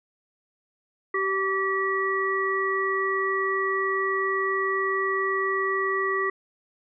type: harmonic tone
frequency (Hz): 386.3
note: G4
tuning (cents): -25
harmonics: 1 / 3 / 5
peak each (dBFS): -27 / -27 / -27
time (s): 1.14-6.3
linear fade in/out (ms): 5
effects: none